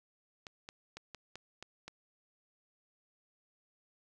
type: clicks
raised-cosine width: 0.2 ms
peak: -28 dBFS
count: 7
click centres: 0.468 / 0.689 / 0.97 / 1.147 / 1.356 / 1.626 / 1.88 s
effects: none